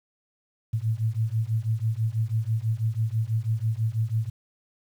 sine beating tone pair, 108.5 / 114.6 Hz, A2 / A#2, -24 / -29 cents, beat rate 6.1 Hz, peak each -26 dBFS, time 0.73-4.3 s, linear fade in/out 10 ms, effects 9-bit

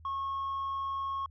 triangle tone with tanh clipping, 1092 Hz, C#6, 26 cents flat, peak -32 dBFS, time 0.05-1.26 s, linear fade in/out 2 ms, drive 6 dB, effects added 80 Hz sine -51 dBFS peak until 1.3 s

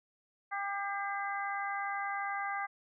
harmonic tone with a mistuned harmonic, 398.7 Hz, G4, 29 cents sharp, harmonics 2 / 3 / 4 / 5, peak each -37 / -39 / -40 / -41 dBFS, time 0.51-2.67 s, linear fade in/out 20 ms, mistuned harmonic 5, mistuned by +32 cents, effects none

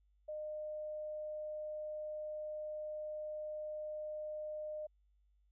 sine tone, 610 Hz, D#5, 34 cents flat, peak -40 dBFS, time 0.28-4.87 s, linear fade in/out 10 ms, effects added 50 Hz sine -69 dBFS peak until 5.51 s

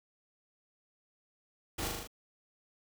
pink noise with echo, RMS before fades -37 dBFS, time 1.78-1.88 s, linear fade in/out 10 ms, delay 39 ms, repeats 5, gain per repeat -2 dB, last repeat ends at 2.075 s, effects none

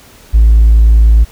sine tone with hard clipping, 55 Hz, A1, in tune, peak -3 dBFS, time 0.33-1.25 s, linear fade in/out 20 ms, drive 1 dB, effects pink hiss -40 dBFS RMS until 1.31 s

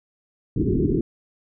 white low-pass noise, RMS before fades -21 dBFS, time 0.56-1.01 s, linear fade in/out 2 ms, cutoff 410 Hz, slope 96 dB/octave, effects none

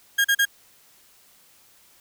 35% pulse tone bursts, 1624 Hz, G#6, 39 cents flat, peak -15 dBFS, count 3, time 0.18-0.454 s, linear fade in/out 10 ms, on 66 ms, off 38 ms, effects white hiss -56 dBFS RMS until 2 s

